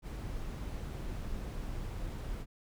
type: noise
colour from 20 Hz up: brown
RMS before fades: -39 dBFS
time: 0.02-2.46 s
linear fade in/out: 50 ms
effects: none